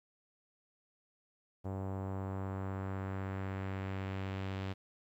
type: tone with low-pass filter sweep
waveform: sawtooth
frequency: 96.1 Hz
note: G2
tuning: 34 cents flat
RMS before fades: -39 dBFS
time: 1.64-4.74 s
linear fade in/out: 20 ms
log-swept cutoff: 780 to 3500 Hz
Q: 1.3
effects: 12-bit